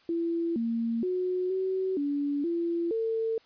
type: tone with pitch steps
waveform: sine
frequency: 336 / 230.2 / 365.5 / 377.6 / 286.3 / 339.5 / 449.5 Hz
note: E4 / A#3 / F#4 / F#4 / D4 / F4 / A4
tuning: +33 / -22 / -21 / +35 / -44 / -49 / +37 cents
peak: -26 dBFS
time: 0.09-3.38 s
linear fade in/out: 2 ms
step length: 470 ms
effects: white hiss -61 dBFS RMS until 3.45 s + resampled to 11025 Hz